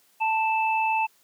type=tone pair together; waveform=sine; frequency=883.8 / 2637 Hz; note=A5 / E7; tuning=+7 / 0 cents; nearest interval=octave + perfect fifth; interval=1893 cents; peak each=-22 / -27 dBFS; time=0.2-1.07 s; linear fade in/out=20 ms; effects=white hiss -62 dBFS RMS until 1.23 s + high-pass 150 Hz 12 dB/octave